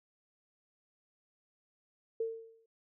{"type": "tone with exponential decay", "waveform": "sine", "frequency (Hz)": 452.2, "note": "A4", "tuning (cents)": 47, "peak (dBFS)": -29, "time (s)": [2.2, 2.66], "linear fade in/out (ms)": 5, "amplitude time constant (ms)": 100, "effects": []}